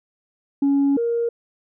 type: tone pair in turn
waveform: sine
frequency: 279.4 / 468.3 Hz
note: C#4 / A#4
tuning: +14 / +8 cents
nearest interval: major sixth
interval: 894 cents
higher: second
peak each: -13 / -18 dBFS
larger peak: first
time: 0.62-0.97 / 0.97-1.29 s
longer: first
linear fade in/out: 5 ms
effects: tanh soft clip ceiling -13 dBFS